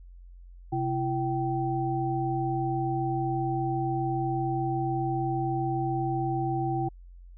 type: tone cluster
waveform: sine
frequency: 130.9 / 336.6 / 774 Hz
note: C3 / E4 / G5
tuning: +1 / +36 / -22 cents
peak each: -30 dBFS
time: 0.72-6.89 s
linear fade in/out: 10 ms
effects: added 44 Hz sine -45 dBFS peak until 7.37 s